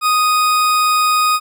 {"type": "tone", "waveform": "40% pulse", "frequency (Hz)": 1244.5, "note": "D#6", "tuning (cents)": 0, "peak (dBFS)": -11, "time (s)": [0.01, 1.4], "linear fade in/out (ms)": 50, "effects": []}